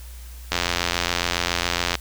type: click train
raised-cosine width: 0.2 ms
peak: -3 dBFS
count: 126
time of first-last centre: 0.52-1.953 s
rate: 87.2 Hz
effects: added 60 Hz sine -36 dBFS peak until 2 s + white hiss -47 dBFS RMS until 2 s